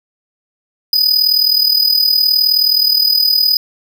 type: tone with amplitude modulation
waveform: square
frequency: 4978 Hz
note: D#8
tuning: in tune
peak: -7 dBFS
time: 0.93-3.57 s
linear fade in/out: 2 ms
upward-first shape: sine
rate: 39.2 Hz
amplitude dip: 70%
effects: none